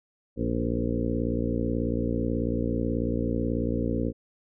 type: harmonic tone with a mistuned harmonic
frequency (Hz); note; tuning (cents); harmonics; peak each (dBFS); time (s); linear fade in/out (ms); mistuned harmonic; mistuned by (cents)
58.27; A#1; 0; 1 / 2 / 3 / 4 / 5 / 6 / 7 / 8 / 9; -32 / -32 / -37 / -30 / -31 / -38 / -36 / -35 / -37; 0.36-4.13; 50; 8; +21
effects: none